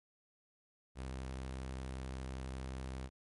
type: tone with vibrato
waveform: sawtooth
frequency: 65.2 Hz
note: C2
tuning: 5 cents flat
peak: -37 dBFS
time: 0.95-3.1 s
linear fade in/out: 50 ms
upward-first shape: sine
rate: 12 Hz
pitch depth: 16 cents each way
effects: MP3 48 kbps

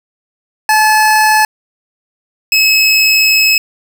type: tone pair in turn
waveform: 25% pulse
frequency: 862 / 2579 Hz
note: A5 / E7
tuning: -36 / -39 cents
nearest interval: octave + perfect fifth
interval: 1897 cents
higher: second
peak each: -3 dBFS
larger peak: neither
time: 0.69-1.45 / 2.52-3.58 s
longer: second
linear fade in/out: 2 ms
effects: 7-bit

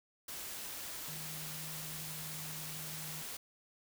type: tone in noise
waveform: sine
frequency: 155.56 Hz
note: D#3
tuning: in tune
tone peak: -48 dBFS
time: 1.08-3.22 s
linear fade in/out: 5 ms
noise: white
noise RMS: -44 dBFS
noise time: 0.28-3.37 s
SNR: -7 dB
effects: none

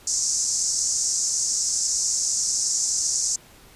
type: band-pass noise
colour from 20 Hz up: white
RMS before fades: -24 dBFS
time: 0.07-3.36 s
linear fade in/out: 5 ms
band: 5500 to 7600 Hz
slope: 48 dB/octave
effects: pink hiss -50 dBFS RMS until 3.75 s + resampled to 32000 Hz

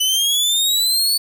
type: exponential sweep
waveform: sawtooth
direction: up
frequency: 2985 to 4500 Hz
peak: -12 dBFS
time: 0-1.18 s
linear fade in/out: 10 ms
effects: 8-bit

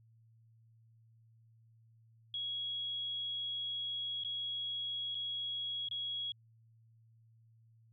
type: tone with dropouts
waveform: sine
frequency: 3322 Hz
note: G#7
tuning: in tune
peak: -36 dBFS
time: 2.34-6.32 s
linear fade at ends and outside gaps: 2 ms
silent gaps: 4.237-4.247 / 5.147-5.151 / 5.887-5.911 s
effects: added 113 Hz sine -62 dBFS peak until 7.92 s

